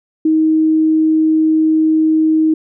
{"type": "tone", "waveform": "sine", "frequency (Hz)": 315.3, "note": "D#4", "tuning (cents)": 23, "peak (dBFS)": -9, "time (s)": [0.25, 2.54], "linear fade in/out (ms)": 5, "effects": []}